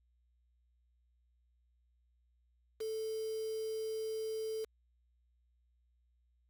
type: tone with quantisation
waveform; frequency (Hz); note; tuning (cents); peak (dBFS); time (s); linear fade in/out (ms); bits
sine; 440; A4; 0; -36; 2.8-4.65; 10; 8
effects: added 60 Hz sine -70 dBFS peak until 6.49 s